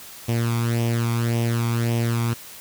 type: tone with flanger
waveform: sawtooth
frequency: 116.9 Hz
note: A#2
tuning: 5 cents sharp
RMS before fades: -22 dBFS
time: 0.28-2.34 s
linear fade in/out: 10 ms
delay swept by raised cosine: 0.34 to 0.88 ms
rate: 1.8 Hz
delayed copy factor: +0.7
effects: white hiss -41 dBFS RMS until 2.6 s